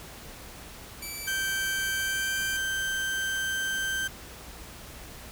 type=tone with pitch glide; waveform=10% pulse; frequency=2315 to 2368 Hz; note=D7 to D7; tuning=-25 to +14 cents; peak=-27 dBFS; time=1.02-2.57 s; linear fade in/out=5 ms; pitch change=+39 cents; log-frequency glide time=1.97-2.39 s
type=tone; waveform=35% pulse; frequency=1560 Hz; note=G6; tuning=9 cents flat; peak=-26 dBFS; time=1.27-4.08 s; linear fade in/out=10 ms
effects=added 60 Hz sine -51 dBFS peak until 5.31 s + pink hiss -45 dBFS RMS until 5.31 s